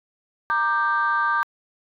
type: chord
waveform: sine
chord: G minor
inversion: first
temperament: equal with one note detuned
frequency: 932.3 / 1187.6 / 1568 Hz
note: Bb5 / D6 / G6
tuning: 0 / +19 / 0 cents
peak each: -25 / -21 / -22 dBFS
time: 0.5-1.43 s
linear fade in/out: 0 ms
effects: tanh soft clip ceiling -12 dBFS